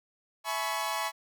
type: chord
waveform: sawtooth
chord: C# minor seventh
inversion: first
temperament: equal with one note detuned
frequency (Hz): 659.3 / 850 / 987.8 / 1108.7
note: E5 / G#5 / B5 / C#6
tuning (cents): 0 / +40 / 0 / 0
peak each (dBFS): -34 / -31 / -32 / -31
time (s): 0.44-1.12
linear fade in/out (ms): 50
effects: none